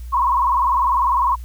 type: tone with vibrato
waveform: sine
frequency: 1029 Hz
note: C6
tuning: 29 cents flat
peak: -14 dBFS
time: 0.12-1.36 s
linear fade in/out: 20 ms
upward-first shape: square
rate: 20 Hz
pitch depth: 95 cents each way
effects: added 60 Hz sine -29 dBFS peak until 1.44 s + white hiss -52 dBFS RMS until 1.44 s